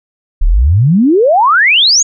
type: exponential sweep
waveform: sine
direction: up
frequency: 30.87 to 6960 Hz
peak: -5 dBFS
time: 0.41-2.03 s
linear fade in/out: 10 ms
effects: none